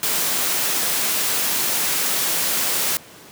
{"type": "noise", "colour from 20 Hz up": "white", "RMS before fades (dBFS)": -21, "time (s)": [0.03, 2.97], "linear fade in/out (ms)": 0, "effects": ["pink hiss -43 dBFS RMS until 3.31 s", "high-pass 150 Hz 12 dB/octave"]}